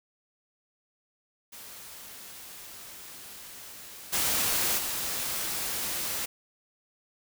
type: noise with level steps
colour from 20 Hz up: white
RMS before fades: -45 / -27 / -32 dBFS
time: 1.52-6.26 s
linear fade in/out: 10 ms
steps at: 4.12 / 4.77 s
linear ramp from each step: 20 ms
effects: none